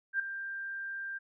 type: tone with ADSR envelope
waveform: sine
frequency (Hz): 1586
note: G6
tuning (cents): +20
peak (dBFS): -25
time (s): 0.13-1.19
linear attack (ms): 66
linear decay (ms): 4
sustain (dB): -11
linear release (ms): 20
effects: none